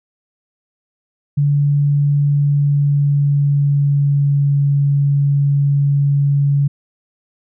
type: tone with pitch glide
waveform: sine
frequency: 143.8 to 141.57 Hz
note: D3 to C#3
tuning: -36 to +37 cents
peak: -11 dBFS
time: 1.37-6.68 s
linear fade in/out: 10 ms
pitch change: -27 cents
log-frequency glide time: 2.3-4.61 s
effects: none